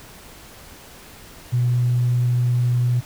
sine tone, 122.5 Hz, B2, 14 cents flat, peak -15 dBFS, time 1.52-3.01 s, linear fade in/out 20 ms, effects tanh soft clip ceiling -11 dBFS + pink hiss -43 dBFS RMS until 3.05 s

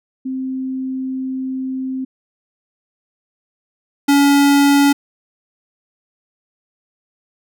sine / square tone pair in turn, 261.6 / 282.8 Hz, C4 / C#4, 0 / +35 cents, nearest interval minor second, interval 135 cents, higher second, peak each -20 / -10 dBFS, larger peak second, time 0.25-2.05 / 4.08-4.93 s, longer first, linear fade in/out 10 ms, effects none

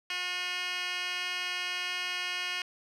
10% pulse tone with band-pass filter, 360.3 Hz, F#4, 46 cents flat, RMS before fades -34 dBFS, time 0.1-2.62 s, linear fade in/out 2 ms, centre 3200 Hz, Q 4.3, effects none

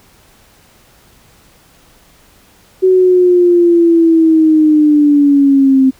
sine linear sweep, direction down, 375.7 to 261.6 Hz, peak -5 dBFS, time 2.82-5.91 s, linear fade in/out 20 ms, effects pink hiss -47 dBFS RMS until 5.99 s

